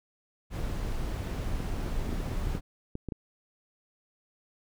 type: noise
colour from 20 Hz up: brown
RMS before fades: -32 dBFS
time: 0.5-2.61 s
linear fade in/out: 50 ms
type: clicks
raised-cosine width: 3 ms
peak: -22 dBFS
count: 11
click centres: 1.604 / 1.863 / 2.092 / 2.128 / 2.203 / 2.317 / 2.471 / 2.551 / 2.954 / 3.087 / 3.122 s
effects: none